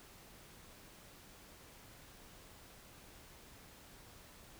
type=silence; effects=pink hiss -58 dBFS RMS until 4.59 s